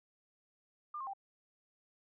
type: tone with pitch steps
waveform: sine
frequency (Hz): 1199 / 1070 / 786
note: D6 / C6 / G5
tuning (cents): +36 / +38 / +4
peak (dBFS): -39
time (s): 0.94-1.135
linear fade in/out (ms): 5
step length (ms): 65
effects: none